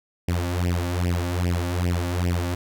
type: tone with flanger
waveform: sawtooth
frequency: 88 Hz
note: F2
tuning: 14 cents sharp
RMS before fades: -24 dBFS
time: 0.28-2.55 s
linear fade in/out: 5 ms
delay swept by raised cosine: 0.37 to 3.57 ms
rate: 2.5 Hz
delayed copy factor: +1
effects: none